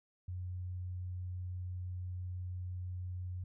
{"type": "tone", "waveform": "sine", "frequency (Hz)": 90.6, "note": "F#2", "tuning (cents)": -36, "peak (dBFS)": -38, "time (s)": [0.28, 3.44], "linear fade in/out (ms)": 5, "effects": []}